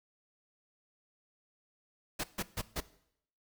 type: noise bursts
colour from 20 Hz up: pink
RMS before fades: -35 dBFS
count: 4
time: 2.19-2.806 s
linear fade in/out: 10 ms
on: 49 ms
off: 140 ms
effects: noise-tail reverb RT60 0.7 s tail -18 dB re dry